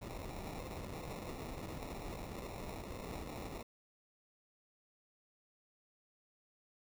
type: noise with sample-and-hold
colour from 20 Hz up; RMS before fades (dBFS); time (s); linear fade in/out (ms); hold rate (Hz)
pink; -45; 0.01-3.63; 10; 1575
effects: none